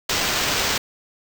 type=noise with sample-and-hold; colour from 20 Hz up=blue; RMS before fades=-22 dBFS; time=0.09-0.78 s; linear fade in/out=5 ms; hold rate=11025 Hz; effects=none